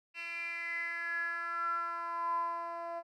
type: tone with band-pass filter sweep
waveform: 10% pulse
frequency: 338.8 Hz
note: E4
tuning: 48 cents sharp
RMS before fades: -37 dBFS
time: 0.14-3.03 s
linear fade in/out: 50 ms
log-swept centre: 2700 to 750 Hz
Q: 9.3
effects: none